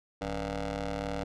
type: ring-modulated tone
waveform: 15% pulse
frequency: 103.83 Hz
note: G#2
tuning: in tune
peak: -23 dBFS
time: 0.21-1.24 s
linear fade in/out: 5 ms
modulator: 383 Hz
effects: low-pass 6000 Hz 12 dB/octave